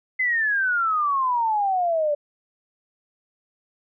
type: exponential sweep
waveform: sine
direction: down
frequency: 2059 to 576 Hz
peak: -19 dBFS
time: 0.19-2.15 s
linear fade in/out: 10 ms
effects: none